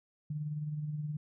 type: tone with tremolo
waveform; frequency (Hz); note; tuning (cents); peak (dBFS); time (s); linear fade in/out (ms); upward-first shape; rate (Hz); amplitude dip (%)
sine; 150.3; D3; +40; -32; 0.3-1.17; 5; sine; 19; 45
effects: none